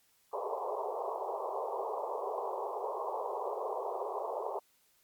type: band-pass noise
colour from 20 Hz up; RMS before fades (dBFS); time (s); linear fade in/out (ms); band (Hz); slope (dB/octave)
pink; -37; 0.33-4.59; 2; 390 to 1100; 96
effects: white hiss -70 dBFS RMS until 5.03 s + Opus 48 kbps